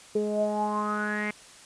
sawtooth tone with low-pass filter sweep, 209.8 Hz, G#3, 18 cents sharp, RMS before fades -28 dBFS, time 0.15-1.31 s, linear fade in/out 5 ms, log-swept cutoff 440 to 2200 Hz, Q 9.6, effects white hiss -50 dBFS RMS until 1.65 s + resampled to 22050 Hz

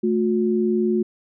sine tone pair together, 219.3 / 360 Hz, A3 / F#4, -6 / -47 cents, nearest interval major sixth, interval 859 cents, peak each -20 dBFS, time 0.03-1.03 s, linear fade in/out 10 ms, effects none

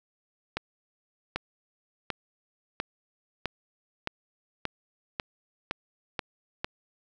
accelerating click train, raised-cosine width 0.3 ms, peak -13 dBFS, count 11, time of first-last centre 0.57-6.645 s, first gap 790 ms, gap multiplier 0.94, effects none

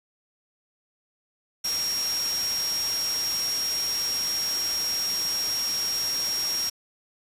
sine tone in noise, 5588 Hz, F8, in tune, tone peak -25 dBFS, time 1.64-6.7 s, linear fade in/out 10 ms, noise white, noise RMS -33 dBFS, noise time 1.64-6.7 s, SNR +5 dB, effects resampled to 32000 Hz

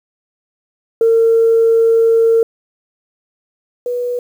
sine tone pair in turn, 455.5 / 488.5 Hz, A#4 / B4, -40 / -19 cents, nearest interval minor second, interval 121 cents, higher second, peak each -7 / -16 dBFS, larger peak first, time 1.01-2.43 / 3.86-4.19 s, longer first, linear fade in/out 2 ms, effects tanh soft clip ceiling -3 dBFS + 7-bit

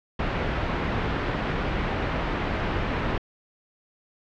pink low-pass noise, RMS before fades -27 dBFS, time 0.19-3.18 s, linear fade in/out 5 ms, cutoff 2400 Hz, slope 12 dB/octave, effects low-pass 4000 Hz 12 dB/octave

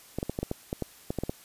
clicks, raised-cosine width 2 ms, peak -16 dBFS, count 12, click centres 0.186 / 0.229 / 0.296 / 0.389 / 0.43 / 0.514 / 0.729 / 0.823 / 1.105 / 1.187 / 1.236 / 1.295 s, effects white hiss -53 dBFS RMS until 1.44 s + resampled to 32000 Hz

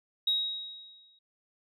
sine tone with exponential decay, 3797 Hz, A#7, 31 cents sharp, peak -22 dBFS, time 0.27-1.19 s, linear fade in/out 5 ms, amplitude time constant 200 ms, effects tanh soft clip ceiling -18 dBFS

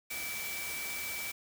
sine tone in noise, 2310 Hz, D7, 29 cents flat, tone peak -39 dBFS, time 0.1-1.32 s, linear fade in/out 10 ms, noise white, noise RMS -40 dBFS, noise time 0.1-1.32 s, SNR -2 dB, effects none

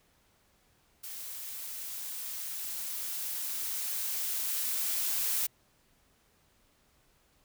blue noise with level ramp, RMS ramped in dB -42 to -30 dBFS, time 1.03-5.47 s, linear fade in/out 10 ms, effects pink hiss -68 dBFS RMS until 7.44 s

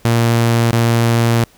sawtooth tone with dropouts, 116.54 Hz, A#2, in tune, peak -7 dBFS, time 0.05-1.44 s, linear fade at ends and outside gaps 0 ms, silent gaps 0.712-0.73 s, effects pink hiss -49 dBFS RMS until 1.57 s

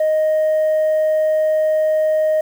sine tone, 622.3 Hz, D#5, in tune, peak -11 dBFS, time 0-2.41 s, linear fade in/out 5 ms, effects tanh soft clip ceiling -12 dBFS + 7-bit

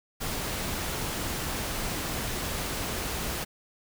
pink noise, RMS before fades -32 dBFS, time 0.2-3.45 s, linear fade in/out 20 ms, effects none

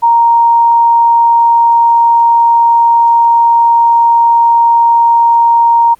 sine tone, 932.3 Hz, A#5, in tune, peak -4 dBFS, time 0.02-5.95 s, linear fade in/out 20 ms, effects pink hiss -48 dBFS RMS until 5.99 s + Opus 48 kbps

